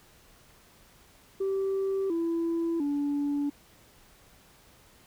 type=tone with pitch steps; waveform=sine; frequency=388 / 333.9 / 287.3 Hz; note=G4 / E4 / D4; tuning=-18 / +22 / -38 cents; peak=-24 dBFS; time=1.4-3.5 s; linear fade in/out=10 ms; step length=700 ms; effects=tanh soft clip ceiling -24 dBFS + pink hiss -58 dBFS RMS until 5.06 s